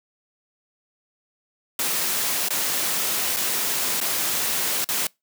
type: noise with dropouts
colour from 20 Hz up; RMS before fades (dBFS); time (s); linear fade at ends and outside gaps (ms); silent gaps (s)
white; -24; 1.79-5.07; 2; 2.486-2.505 / 3.364-3.368 / 4.003-4.012 / 4.844-4.888
effects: noise-tail reverb RT60 0.2 s tail -25 dB re dry + high-pass 150 Hz 12 dB/octave